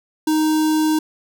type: tone with notch filter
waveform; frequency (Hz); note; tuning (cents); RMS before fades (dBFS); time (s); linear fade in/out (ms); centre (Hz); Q
square; 311.1; D#4; 0; -17; 0.27-0.99; 5; 2100; 1.1
effects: none